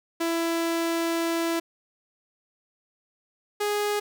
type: tone pair in turn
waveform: sawtooth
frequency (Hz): 333.2 / 414.5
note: E4 / G#4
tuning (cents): +19 / -3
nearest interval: major third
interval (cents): 378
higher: second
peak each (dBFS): -20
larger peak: neither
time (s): 0.2-1.6 / 3.6-4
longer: first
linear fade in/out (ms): 10
effects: none